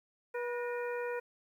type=harmonic tone with a mistuned harmonic; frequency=484.1 Hz; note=B4; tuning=35 cents flat; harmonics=1 / 2 / 3 / 4 / 5; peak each=-35 / -43 / -44 / -46 / -49 dBFS; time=0.34-1.2 s; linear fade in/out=10 ms; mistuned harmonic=4; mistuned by=-80 cents; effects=11-bit